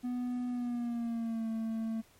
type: tone with pitch glide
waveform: triangle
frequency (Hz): 246.9 to 223.8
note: B3 to A3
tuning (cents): 0 to +30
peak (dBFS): -30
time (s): 0.03-2.02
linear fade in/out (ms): 20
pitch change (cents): -170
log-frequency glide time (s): 0.48-1.47
effects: pink hiss -63 dBFS RMS until 2.19 s + MP3 64 kbps